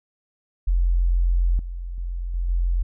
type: tone with level steps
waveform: sine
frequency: 43.65 Hz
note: F1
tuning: in tune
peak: -16 / -28 / -25 / -21 / -18 dBFS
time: 0.67-2.83 s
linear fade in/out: 10 ms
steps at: 1.59 / 1.98 / 2.34 / 2.49 s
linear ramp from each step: 2 ms
effects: none